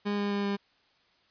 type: tone with pitch steps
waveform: 30% pulse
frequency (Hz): 204.5 / 203.2 / 201.9 / 200.6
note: G#3 / G#3 / G#3 / G3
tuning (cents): -26 / -38 / -49 / +40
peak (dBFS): -25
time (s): 0.05-0.57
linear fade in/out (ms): 20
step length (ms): 130
effects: white hiss -66 dBFS RMS until 1.3 s + resampled to 11025 Hz